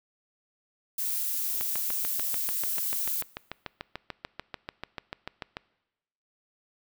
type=noise; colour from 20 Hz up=violet; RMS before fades=-30 dBFS; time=0.98-3.22 s; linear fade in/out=5 ms
type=click train; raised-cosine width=0.3 ms; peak=-18 dBFS; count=28; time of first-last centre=1.61-5.569 s; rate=6.82 Hz
effects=noise-tail reverb RT60 1.0 s tail -22 dB re dry